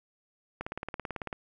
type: click train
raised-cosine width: 0.5 ms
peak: -20 dBFS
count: 14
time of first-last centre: 0.61-1.328 s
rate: 18.1 Hz
effects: none